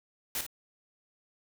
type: noise with echo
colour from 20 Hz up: white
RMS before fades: -33 dBFS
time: 0.35-0.41 s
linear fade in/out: 2 ms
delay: 55 ms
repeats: 1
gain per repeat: -8 dB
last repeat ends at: 0.465 s
effects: none